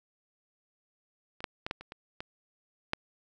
clicks, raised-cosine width 0.3 ms, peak -28 / -15 / -18 / -16 / -29 / -26 / -22 / -12 dBFS, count 8, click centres 1.405 / 1.442 / 1.665 / 1.711 / 1.81 / 1.921 / 2.205 / 2.934 s, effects none

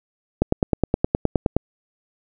click train, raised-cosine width 2 ms, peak -3 dBFS, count 12, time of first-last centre 0.42-1.566 s, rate 9.6 Hz, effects none

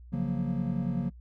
triangle chord, Gb major seventh, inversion second, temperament equal, 138.59 / 174.61 / 185 / 233.1 Hz, Db3 / F3 / Gb3 / Bb3, 0 / 0 / 0 / 0 cents, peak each -31 dBFS, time 0.12-1.1 s, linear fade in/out 20 ms, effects noise-tail reverb RT60 0.1 s tail -24 dB re dry + added 60 Hz sine -46 dBFS peak until 1.2 s

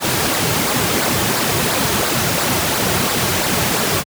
pink noise with flanger, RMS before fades -17 dBFS, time 0-4.04 s, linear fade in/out 50 ms, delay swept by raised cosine 0.32 to 4.12 ms, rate 2.9 Hz, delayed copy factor -0.5, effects high-pass 100 Hz 12 dB/octave

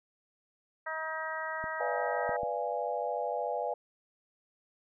harmonic tone, 317.3 Hz, D#4, 34 cents sharp, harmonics 2 / 3 / 4 / 5 / 6, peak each -40 / -40 / -40 / -40 / -40 dBFS, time 0.86-2.37 s, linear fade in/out 10 ms
clicks, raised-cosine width 3 ms, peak -31 dBFS, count 3, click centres 1.641 / 2.293 / 2.433 s
sine chord, B diminished seventh, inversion none, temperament equal with one note detuned, 493.9 / 587.3 / 687.3 / 830.6 Hz, B4 / D5 / F5 / Ab5, 0 / 0 / -28 / 0 cents, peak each -36 dBFS, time 1.8-3.74 s, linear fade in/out 5 ms
effects none

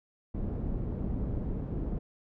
pink low-pass noise, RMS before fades -33 dBFS, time 0.34-1.99 s, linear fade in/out 10 ms, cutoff 310 Hz, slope 12 dB/octave, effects none

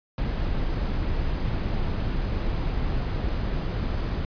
brown noise, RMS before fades -26 dBFS, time 0.18-4.25 s, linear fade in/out 2 ms, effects resampled to 11025 Hz

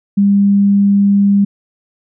sine tone, 200.3 Hz, G3, 38 cents sharp, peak -7 dBFS, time 0.17-1.45 s, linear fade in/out 10 ms, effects none

